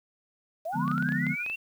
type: linear sweep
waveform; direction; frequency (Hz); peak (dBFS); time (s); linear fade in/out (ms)
sine; up; 612 to 2746; -30; 0.65-1.56; 10
type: tone with tremolo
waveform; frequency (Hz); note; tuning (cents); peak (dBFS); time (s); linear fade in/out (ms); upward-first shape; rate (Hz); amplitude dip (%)
sine; 1456; F#6; -28; -35; 0.72-1.45; 20; sine; 12; 90
type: chord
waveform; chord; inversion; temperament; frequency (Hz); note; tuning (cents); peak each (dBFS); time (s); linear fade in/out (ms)
sine; D diminished seventh; none; equal; 146.83 / 174.61 / 207.7 / 246.9; D3 / F3 / Ab3 / Cb4; 0 / 0 / 0 / 0; -32 / -31 / -34 / -31; 0.73-1.36; 50
type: clicks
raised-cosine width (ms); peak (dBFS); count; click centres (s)
0.3; -25; 9; 0.879 / 0.915 / 0.98 / 1.025 / 1.089 / 1.122 / 1.267 / 1.463 / 1.499
effects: 9-bit